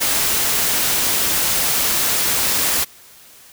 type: noise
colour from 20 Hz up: white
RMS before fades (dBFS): -18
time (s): 0-2.85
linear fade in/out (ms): 20
effects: white hiss -45 dBFS RMS until 3.52 s